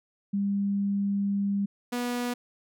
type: tone pair in turn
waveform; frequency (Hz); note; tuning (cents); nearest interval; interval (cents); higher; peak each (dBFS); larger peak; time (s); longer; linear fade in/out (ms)
sine / sawtooth; 200 / 243.7; G3 / B3; +35 / -23; minor third; 342; second; -24; neither; 0.33-1.66 / 1.92-2.34; first; 10
effects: none